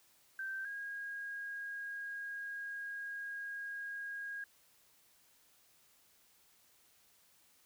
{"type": "tone pair in turn", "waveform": "sine", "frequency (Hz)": [1562, 1634], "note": ["G6", "G#6"], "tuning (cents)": [-7, -29], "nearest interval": "minor second", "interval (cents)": 78, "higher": "second", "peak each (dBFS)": [-38, -40], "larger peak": "first", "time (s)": [[0.39, 0.65], [0.65, 4.44]], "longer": "second", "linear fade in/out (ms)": 2, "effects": ["white hiss -68 dBFS RMS until 7.65 s"]}